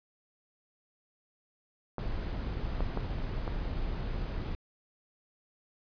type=clicks; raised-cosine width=1 ms; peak=-20 dBFS; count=4; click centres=1.983 / 2.806 / 2.974 / 3.478 s
type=noise; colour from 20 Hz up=brown; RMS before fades=-34 dBFS; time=1.99-4.55 s; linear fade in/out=0 ms
effects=resampled to 11025 Hz